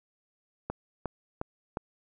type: click train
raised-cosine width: 1 ms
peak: -18 dBFS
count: 4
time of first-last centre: 0.7-1.771 s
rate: 2.8 Hz
effects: none